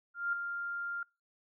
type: tone with ADSR envelope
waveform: sine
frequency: 1396.9 Hz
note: F6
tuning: in tune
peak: -28 dBFS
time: 0.14-1.03 s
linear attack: 190 ms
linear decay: 3 ms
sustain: -7 dB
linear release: 3 ms
effects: noise-tail reverb RT60 0.3 s tail -26 dB re dry